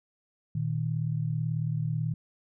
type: tone pair together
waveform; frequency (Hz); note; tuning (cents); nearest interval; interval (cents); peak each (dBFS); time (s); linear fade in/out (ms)
sine; 117.28 / 155.56; A#2 / D#3; +11 / 0; perfect fourth; 489; -30 / -29; 0.55-2.14; 5
effects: none